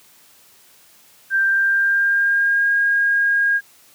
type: tone with pitch glide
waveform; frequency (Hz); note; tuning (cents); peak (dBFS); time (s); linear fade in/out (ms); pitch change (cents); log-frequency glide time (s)
sine; 1577 to 1627; G6 to G#6; +10 to -36; -14; 1.3-3.61; 50; +54; 1.42-2.71
effects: white hiss -51 dBFS RMS until 3.94 s + high-pass 80 Hz 12 dB/octave